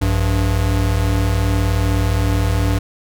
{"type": "tone pair together", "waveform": "square", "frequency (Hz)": [57.62, 96.9], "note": ["A#1", "G2"], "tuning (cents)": [-19, -20], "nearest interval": "major sixth", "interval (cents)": 899, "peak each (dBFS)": [-19, -17], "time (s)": [0.01, 2.79], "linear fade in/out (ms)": 10, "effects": []}